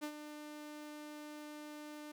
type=tone with ADSR envelope; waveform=sawtooth; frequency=299.4 Hz; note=D4; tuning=33 cents sharp; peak=-34 dBFS; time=0.01-2.12 s; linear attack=28 ms; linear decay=75 ms; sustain=-9 dB; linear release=8 ms; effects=none